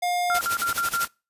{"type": "tone", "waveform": "square", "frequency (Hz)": 710, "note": "F5", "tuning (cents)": 28, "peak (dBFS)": -23, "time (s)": [0.02, 0.39], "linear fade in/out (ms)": 10}
{"type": "tone bursts", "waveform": "sine", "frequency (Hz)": 1382, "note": "F6", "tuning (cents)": -19, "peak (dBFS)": -22, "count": 5, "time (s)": [0.3, 1.046], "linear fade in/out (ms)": 0, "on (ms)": 110, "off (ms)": 49}
{"type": "noise with tremolo", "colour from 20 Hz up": "white", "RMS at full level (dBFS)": -27, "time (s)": [0.34, 1.08], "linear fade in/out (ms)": 10, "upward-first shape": "sine", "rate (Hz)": 12, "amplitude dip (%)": 80}
{"effects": ["noise-tail reverb RT60 0.3 s tail -26 dB re dry", "resampled to 32000 Hz"]}